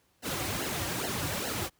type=noise with flanger; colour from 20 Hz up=pink; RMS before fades=-33 dBFS; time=0.22-1.7 s; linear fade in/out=50 ms; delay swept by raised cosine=0.83 to 4.73 ms; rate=2.4 Hz; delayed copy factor=-0.85; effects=pink hiss -69 dBFS RMS until 1.79 s + high-pass 60 Hz 12 dB/octave